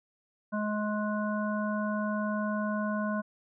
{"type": "harmonic tone", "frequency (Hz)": 210.7, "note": "G#3", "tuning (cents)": 25, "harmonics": [1, 3, 5, 7], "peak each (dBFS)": [-30, -35, -37, -38], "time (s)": [0.52, 3.22], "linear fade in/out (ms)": 20, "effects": []}